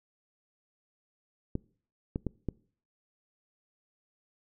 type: clicks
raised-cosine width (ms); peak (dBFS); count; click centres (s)
3; -18; 4; 1.554 / 2.159 / 2.267 / 2.487
effects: noise-tail reverb RT60 0.5 s tail -24 dB re dry